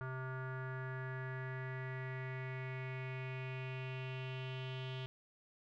square tone with low-pass filter sweep, 130 Hz, C3, 11 cents flat, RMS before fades -43 dBFS, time 0.01-5.06 s, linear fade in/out 0 ms, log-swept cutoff 1400 to 3200 Hz, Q 4.9, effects none

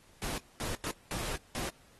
pink noise bursts at uneven times, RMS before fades -37 dBFS, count 5, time 0.22-0.38 / 0.6-0.75 / 0.84-0.91 / 1.11-1.36 / 1.55-1.69 s, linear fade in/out 0 ms, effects pink hiss -62 dBFS RMS until 1.99 s + AAC 32 kbps

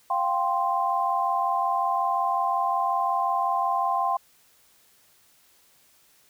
sine chord, F suspended second, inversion none, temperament equal, 698.5 / 784 / 1046.5 Hz, F5 / G5 / C6, 0 / 0 / 0 cents, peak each -28 / -26 / -25 dBFS, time 0.1-4.17 s, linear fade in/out 5 ms, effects white hiss -60 dBFS RMS until 6.29 s

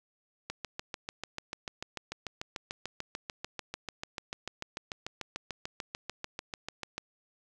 click train, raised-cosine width 0.2 ms, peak -19 dBFS, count 45, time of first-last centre 0.5-6.98 s, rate 6.79 Hz, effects none

